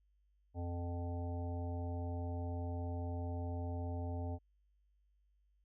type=harmonic tone with a mistuned harmonic; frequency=87 Hz; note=F2; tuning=6 cents flat; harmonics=1 / 3 / 5 / 7 / 9 / 10; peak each=-38 / -46 / -51 / -50 / -51 / -58 dBFS; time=0.54-4.39 s; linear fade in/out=50 ms; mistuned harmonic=9; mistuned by=-40 cents; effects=added 50 Hz sine -70 dBFS peak until 5.64 s